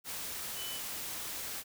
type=tone in noise; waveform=sine; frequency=3000 Hz; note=F#7; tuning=23 cents sharp; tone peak=-42 dBFS; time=0.55-0.81 s; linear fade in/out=50 ms; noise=white; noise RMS=-40 dBFS; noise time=0.04-1.64 s; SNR=-5 dB; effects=none